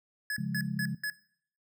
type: tone bursts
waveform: square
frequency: 1700 Hz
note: G#6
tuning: 40 cents sharp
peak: -31 dBFS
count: 4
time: 0.3-1.1 s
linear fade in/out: 2 ms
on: 65 ms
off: 180 ms
type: chord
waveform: sine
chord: Db major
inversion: none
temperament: equal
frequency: 138.59 / 174.61 / 207.7 Hz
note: Db3 / F3 / Ab3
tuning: 0 / 0 / 0 cents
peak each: -35 dBFS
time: 0.38-0.95 s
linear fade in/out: 5 ms
effects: noise-tail reverb RT60 0.6 s tail -20 dB re dry